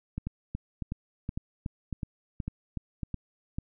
two click trains, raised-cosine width 5 ms, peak -20 / -20 dBFS, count 9 / 7, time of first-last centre 0.18-3.143 / 0.27-3.585 s, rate 2.7 / 1.81 Hz, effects none

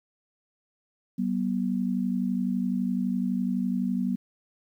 sine tone pair together, 190.3 / 242.2 Hz, F#3 / B3, +49 / -34 cents, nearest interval major third, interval 417 cents, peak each -27 dBFS, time 1.18-4.16 s, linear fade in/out 10 ms, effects 10-bit

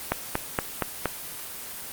click train, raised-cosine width 0.5 ms, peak -7 dBFS, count 5, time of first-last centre 0.12-1.057 s, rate 4.27 Hz, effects white hiss -37 dBFS RMS until 1.92 s + Opus 24 kbps

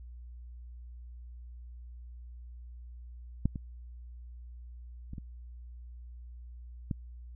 clicks, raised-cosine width 5 ms, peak -14 / -25 / -29 / -28 / -19 dBFS, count 5, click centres 3.456 / 3.558 / 5.134 / 5.182 / 6.912 s, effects added 60 Hz sine -44 dBFS peak until 7.35 s

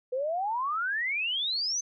sine exponential sweep, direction up, 490.7 to 6272 Hz, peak -27 dBFS, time 0.12-1.81 s, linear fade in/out 10 ms, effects none

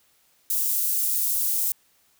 white high-pass noise, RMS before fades -24 dBFS, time 0.5-1.72 s, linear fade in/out 2 ms, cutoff 9800 Hz, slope 12 dB/octave, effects white hiss -63 dBFS RMS until 2.19 s

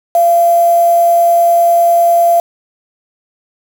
sine tone with quantisation, 685 Hz, F5, 34 cents flat, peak -6 dBFS, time 0.15-2.4 s, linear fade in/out 2 ms, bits 4, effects none

